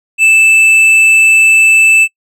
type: tone with hard clipping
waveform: triangle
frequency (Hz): 2637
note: E7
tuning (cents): 0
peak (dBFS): -5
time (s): 0.18-2.08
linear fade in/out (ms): 50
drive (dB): 9
effects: noise-tail reverb RT60 0.1 s tail -26 dB re dry